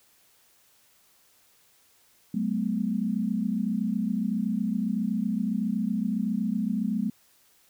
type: tone cluster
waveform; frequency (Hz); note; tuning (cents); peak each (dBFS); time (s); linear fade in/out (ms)
sine; 186.9 / 214.6 / 248.5; F#3 / A3 / B3; +18 / -43 / +11; -30 / -27 / -31; 2.34-7.1; 5
effects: white hiss -62 dBFS RMS until 7.69 s